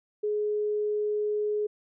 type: tone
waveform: sine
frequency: 420 Hz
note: G#4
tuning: 19 cents sharp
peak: -25 dBFS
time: 0.23-1.67 s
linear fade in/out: 10 ms
effects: none